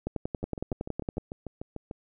two click trains, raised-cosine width 2 ms, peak -17 / -23 dBFS, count 13 / 11, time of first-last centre 0.07-1.181 / 0.43-1.911 s, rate 10.8 / 6.75 Hz, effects none

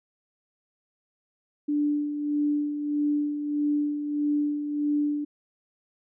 sine tone with tremolo, 293.9 Hz, D4, 1 cent sharp, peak -21 dBFS, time 1.68-5.25 s, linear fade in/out 10 ms, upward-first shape sine, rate 1.6 Hz, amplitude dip 55%, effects none

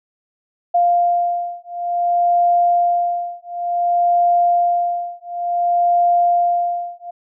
sine beating tone pair, 698.5 / 699.06 Hz, F5 / F5, 0 / +1 cents, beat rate 0.56 Hz, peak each -17 dBFS, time 0.74-7.11 s, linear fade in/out 10 ms, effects none

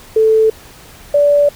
sine tone pair in turn, 440 / 579.6 Hz, A4 / D5, 0 / -23 cents, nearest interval perfect fourth, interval 477 cents, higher second, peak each -7 dBFS, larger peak neither, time 0.16-0.5 / 1.14-1.49 s, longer second, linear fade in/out 5 ms, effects pink hiss -39 dBFS RMS until 1.55 s

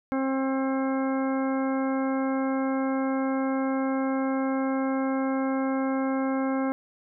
harmonic tone, 266.7 Hz, C4, 33 cents sharp, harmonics 1 / 2 / 3 / 4 / 5 / 6 / 8, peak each -25 / -31 / -35 / -37 / -39 / -41 / -43 dBFS, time 0.12-6.72 s, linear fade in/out 0 ms, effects none

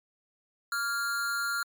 square tone with amplitude modulation, 1396.9 Hz, F6, in tune, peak -26 dBFS, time 0.72-1.63 s, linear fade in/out 2 ms, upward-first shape sine, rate 251 Hz, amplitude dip 65%, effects MP3 96 kbps

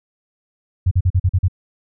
sine tone bursts, 91.6 Hz, F#2, 17 cents flat, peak -11 dBFS, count 7, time 0.86-1.483 s, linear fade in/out 10 ms, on 53 ms, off 42 ms, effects none

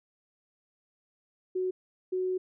sine tone bursts at uneven times, 370 Hz, F#4, in tune, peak -27 dBFS, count 2, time 1.55-1.71 / 2.12-2.38 s, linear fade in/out 10 ms, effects none

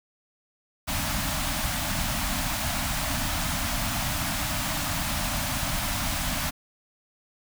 pink band-stop noise, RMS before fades -28 dBFS, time 0.87-6.51 s, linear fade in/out 20 ms, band 300 to 580 Hz, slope 96 dB/octave, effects none

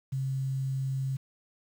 sine tone with quantisation, 133.8 Hz, C3, 39 cents sharp, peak -28 dBFS, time 0.12-1.17 s, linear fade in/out 10 ms, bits 9, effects none

